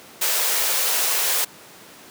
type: high-pass noise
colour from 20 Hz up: white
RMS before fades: -21 dBFS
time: 0.21-1.45 s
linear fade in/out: 10 ms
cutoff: 380 Hz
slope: 96 dB/octave
effects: pink hiss -44 dBFS RMS until 2.1 s + high-pass 200 Hz 12 dB/octave